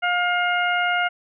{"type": "harmonic tone", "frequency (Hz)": 710, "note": "F5", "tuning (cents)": 28, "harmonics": [1, 2, 3, 4], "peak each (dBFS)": [-23, -22, -26, -29], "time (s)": [0.02, 1.09], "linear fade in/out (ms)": 20, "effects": []}